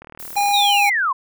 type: click train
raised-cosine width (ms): 0.5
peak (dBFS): -24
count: 20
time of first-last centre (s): 0.02-0.511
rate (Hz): 38.7
type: noise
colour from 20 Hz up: violet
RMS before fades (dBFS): -34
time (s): 0.19-0.89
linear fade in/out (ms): 5
type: tone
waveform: square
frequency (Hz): 813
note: G#5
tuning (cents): -37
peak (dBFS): -16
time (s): 0.36-0.9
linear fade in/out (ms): 10
type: linear sweep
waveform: sine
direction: down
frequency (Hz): 3951 to 981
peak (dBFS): -16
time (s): 0.53-1.13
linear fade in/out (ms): 10
effects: none